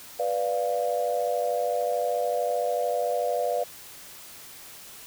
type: chord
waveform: sine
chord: B diminished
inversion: none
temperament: equal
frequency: 493.9 / 587.3 / 698.5 Hz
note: B4 / D5 / F5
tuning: 0 / 0 / 0 cents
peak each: -28 dBFS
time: 0.19-3.64 s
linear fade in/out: 10 ms
effects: white hiss -45 dBFS RMS until 5.06 s